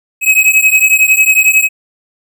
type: beating tone pair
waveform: square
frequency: 2545 / 2556 Hz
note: D#7 / D#7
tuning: +39 / +46 cents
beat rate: 11 Hz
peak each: -10 dBFS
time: 0.21-1.69 s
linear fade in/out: 50 ms
effects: none